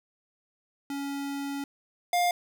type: tone pair in turn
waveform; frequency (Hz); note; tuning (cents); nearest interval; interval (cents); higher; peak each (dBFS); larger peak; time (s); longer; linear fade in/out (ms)
square; 280 / 705.6; C#4 / F5; +18 / +18; octave + major third; 1600; second; -32 / -23; second; 0.9-1.64 / 2.13-2.31; first; 2
effects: none